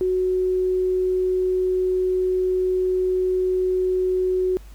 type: tone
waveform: sine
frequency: 369.5 Hz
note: F#4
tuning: 2 cents flat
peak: -18 dBFS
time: 0.01-4.57 s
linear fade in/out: 0 ms
effects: added 50 Hz sine -39 dBFS peak until 4.74 s + pink hiss -53 dBFS RMS until 4.74 s